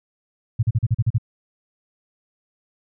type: tone bursts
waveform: sine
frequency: 113.7 Hz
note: A#2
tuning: 43 cents flat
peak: -14 dBFS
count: 8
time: 0.59-1.183 s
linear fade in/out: 10 ms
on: 40 ms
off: 39 ms
effects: none